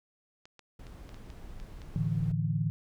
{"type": "clicks", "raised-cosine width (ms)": 0.2, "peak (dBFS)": -34, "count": 8, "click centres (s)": [0.455, 0.593, 0.868, 1.092, 1.144, 1.302, 1.6, 1.818]}
{"type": "noise", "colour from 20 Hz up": "brown", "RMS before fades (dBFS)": -45, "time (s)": [0.79, 2.32], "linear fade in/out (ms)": 5}
{"type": "chord", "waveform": "sine", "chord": "A suspended fourth", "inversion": "none", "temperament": "just", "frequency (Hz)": [110, 146.67, 165], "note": ["A2", "D3", "E3"], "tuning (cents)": [0, -2, 2], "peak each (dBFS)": [-32, -31, -31], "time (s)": [1.96, 2.7], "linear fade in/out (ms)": 0}
{"effects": []}